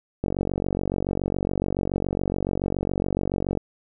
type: click train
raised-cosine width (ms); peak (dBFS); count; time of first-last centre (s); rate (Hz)
2; -11; 158; 0.24-3.573; 47.1
effects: none

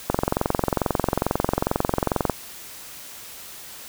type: click train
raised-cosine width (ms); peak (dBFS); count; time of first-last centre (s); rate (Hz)
1; -5; 50; 0.1-2.297; 22.3
effects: white hiss -40 dBFS RMS until 3.88 s

